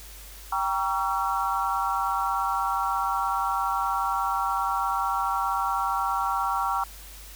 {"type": "chord", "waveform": "sine", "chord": "G diminished seventh", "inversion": "none", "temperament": "just", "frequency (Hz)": [784, 940.8, 1128.9, 1354.7], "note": ["G5", "Bb5", "Db6", "Fb6"], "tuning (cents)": [0, 16, 31, 47], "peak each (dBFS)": -29, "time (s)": [0.52, 6.84], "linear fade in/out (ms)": 5, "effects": ["added 50 Hz sine -44 dBFS peak until 7.35 s", "white hiss -46 dBFS RMS until 7.35 s"]}